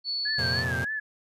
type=tone; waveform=sine; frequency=4435 Hz; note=C#8; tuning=in tune; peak=-27 dBFS; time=0.04-0.64 s; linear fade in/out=50 ms
type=tone with vibrato; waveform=sine; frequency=1661.2 Hz; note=G#6; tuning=in tune; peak=-28 dBFS; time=0.25-1 s; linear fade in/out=10 ms; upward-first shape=sine; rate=3.3 Hz; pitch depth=97 cents each way
type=chord; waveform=sawtooth; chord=F suspended fourth; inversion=none; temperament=equal; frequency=87.31 / 116.54 / 130.81 Hz; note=F2 / Bb2 / C3; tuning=0 / 0 / 0 cents; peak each=-29 dBFS; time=0.38-0.85 s; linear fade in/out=10 ms
effects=resampled to 32000 Hz